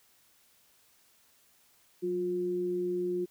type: tone pair together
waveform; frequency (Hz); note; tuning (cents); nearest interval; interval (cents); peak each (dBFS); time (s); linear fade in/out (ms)
sine; 183.64 / 356; F#3 / F4; -13 / +33; major seventh; 1146; -39 / -29; 2.02-3.26; 20
effects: white hiss -65 dBFS RMS until 3.3 s